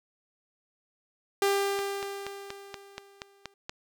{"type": "tone with exponential decay", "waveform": "sawtooth", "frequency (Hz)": 397.6, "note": "G4", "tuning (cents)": 25, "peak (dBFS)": -18, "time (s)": [1.42, 3.54], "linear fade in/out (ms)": 2, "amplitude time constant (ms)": 460}
{"type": "click train", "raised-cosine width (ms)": 0.2, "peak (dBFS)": -18, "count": 9, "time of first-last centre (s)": [1.79, 3.695], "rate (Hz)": 4.2}
{"effects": []}